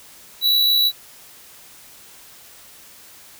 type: tone with amplitude modulation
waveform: square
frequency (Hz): 3931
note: B7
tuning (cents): -9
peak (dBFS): -13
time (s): 0.41-0.92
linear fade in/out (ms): 50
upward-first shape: sine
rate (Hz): 65.9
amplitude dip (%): 35
effects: white hiss -45 dBFS RMS until 3.39 s